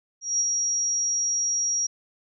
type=tone with ADSR envelope; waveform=sine; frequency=5680 Hz; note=F8; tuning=28 cents sharp; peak=-19 dBFS; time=0.21-1.87 s; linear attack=190 ms; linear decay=28 ms; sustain=-3 dB; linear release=10 ms; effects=none